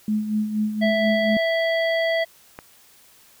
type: tone with tremolo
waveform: sine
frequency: 213.3 Hz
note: G#3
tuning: 46 cents sharp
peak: -18 dBFS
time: 0.08-1.37 s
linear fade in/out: 2 ms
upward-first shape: sine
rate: 4.2 Hz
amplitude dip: 60%
type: harmonic tone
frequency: 659.3 Hz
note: E5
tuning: in tune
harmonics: 1 / 3 / 5 / 7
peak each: -20 / -25 / -32 / -38 dBFS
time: 0.81-2.25 s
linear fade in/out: 20 ms
type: click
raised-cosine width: 0.5 ms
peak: -20 dBFS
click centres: 2.589 s
effects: white hiss -53 dBFS RMS until 3.4 s